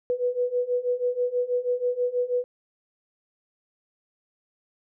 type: beating tone pair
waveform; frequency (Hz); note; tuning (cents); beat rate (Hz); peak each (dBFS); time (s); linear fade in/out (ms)
sine; 489.3 / 495.5; B4 / B4; -16 / +6; 6.2; -27 / -25; 0.1-2.44; 0
effects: none